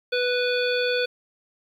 harmonic tone, 493.9 Hz, B4, in tune, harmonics 1 / 3 / 5 / 7 / 9, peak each -23 / -28 / -30 / -31 / -33 dBFS, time 0.12-1.06 s, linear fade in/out 10 ms, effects 9-bit

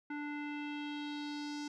square tone with low-pass filter sweep, 293.7 Hz, D4, in tune, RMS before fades -41 dBFS, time 0.1-1.68 s, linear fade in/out 5 ms, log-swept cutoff 1800 to 5800 Hz, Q 2.9, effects none

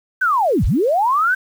sine linear two-way sweep, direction down then up, 1568 to 30.73 to 1568 Hz, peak -13 dBFS, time 0.21-1.35 s, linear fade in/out 10 ms, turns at 0.65 s, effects 7-bit

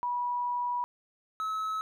sine / triangle tone pair in turn, 974 / 1291.5 Hz, B5 / E6, -24 / -36 cents, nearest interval perfect fourth, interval 488 cents, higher second, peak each -28 dBFS, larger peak neither, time 0.03-0.84 / 1.4-1.81 s, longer first, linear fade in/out 0 ms, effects none

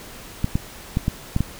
clicks, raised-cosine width 5 ms, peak -7 dBFS, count 6, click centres 0.444 / 0.555 / 0.971 / 1.081 / 1.364 / 1.406 s, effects pink hiss -40 dBFS RMS until 1.59 s

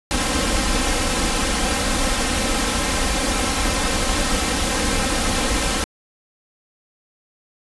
pink noise with comb filter, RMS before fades -20 dBFS, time 0.11-5.84 s, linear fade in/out 0 ms, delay 3.8 ms, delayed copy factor +0.7, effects resampled to 24000 Hz

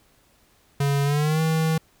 square tone with pitch glide, 140.9 to 159.99 Hz, C#3 to D#3, +29 to +49 cents, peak -20 dBFS, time 0.8-1.78 s, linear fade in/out 5 ms, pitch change +220 cents, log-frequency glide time 1.04-1.41 s, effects pink hiss -60 dBFS RMS until 2 s

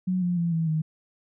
sine tone with pitch steps, 184 / 176.81 / 169.9 / 163.26 / 156.88 Hz, F#3 / F3 / F3 / E3 / D#3, -9 / +22 / -47 / -16 / +15 cents, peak -22 dBFS, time 0.07-0.82 s, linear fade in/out 10 ms, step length 150 ms, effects none

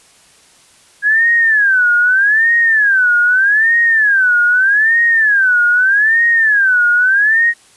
sine tone with vibrato, 1637 Hz, G#6, 25 cents flat, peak -8 dBFS, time 1.02-7.54 s, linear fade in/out 50 ms, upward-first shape sine, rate 0.81 Hz, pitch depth 230 cents each way, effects white hiss -47 dBFS RMS until 7.76 s + resampled to 24000 Hz

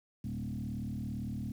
sine tone with frequency modulation, 164.81 Hz, E3, in tune, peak -34 dBFS, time 0.24-1.52 s, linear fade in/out 5 ms, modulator 37.7 Hz, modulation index 2.4, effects tanh soft clip ceiling -30 dBFS + 10-bit

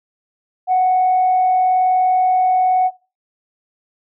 sine tone with frequency modulation, 740 Hz, F#5, in tune, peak -10 dBFS, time 0.67-2.91 s, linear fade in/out 50 ms, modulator 41 Hz, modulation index 0.22, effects noise-tail reverb RT60 0.3 s tail -20 dB re dry + tanh soft clip ceiling -8 dBFS

